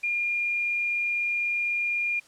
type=tone; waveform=sine; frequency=2412 Hz; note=D7; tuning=46 cents sharp; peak=-24 dBFS; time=0.03-2.2 s; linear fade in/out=10 ms; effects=white hiss -56 dBFS RMS until 2.27 s + low-pass 8000 Hz 12 dB/octave